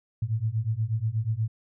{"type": "beating tone pair", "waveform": "sine", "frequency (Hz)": [106.6, 114.9], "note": ["G#2", "A#2"], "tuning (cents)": [46, -25], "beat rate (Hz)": 8.3, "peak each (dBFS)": [-28, -27], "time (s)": [0.22, 1.48], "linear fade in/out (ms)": 5, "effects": []}